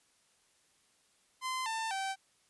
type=tone with pitch steps; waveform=sawtooth; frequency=1033 / 894.1 / 773.9 Hz; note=C6 / A5 / G5; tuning=-22 / +28 / -22 cents; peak=-30 dBFS; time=1.41-2.16 s; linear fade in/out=50 ms; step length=250 ms; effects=white hiss -70 dBFS RMS until 2.49 s + resampled to 24000 Hz